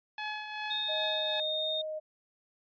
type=tone with tremolo; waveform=15% pulse; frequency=850 Hz; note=G#5; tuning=40 cents sharp; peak=-27 dBFS; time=0.18-1.4 s; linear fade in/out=2 ms; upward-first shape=triangle; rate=2.6 Hz; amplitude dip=55%
type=tone; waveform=sine; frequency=3676 Hz; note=A#7; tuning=25 cents flat; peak=-31 dBFS; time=0.7-1.82 s; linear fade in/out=10 ms
type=tone with vibrato; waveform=sine; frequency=622.3 Hz; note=D#5; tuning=in tune; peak=-34 dBFS; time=0.88-2 s; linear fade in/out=20 ms; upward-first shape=triangle; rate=1.5 Hz; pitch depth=15 cents each way
effects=resampled to 11025 Hz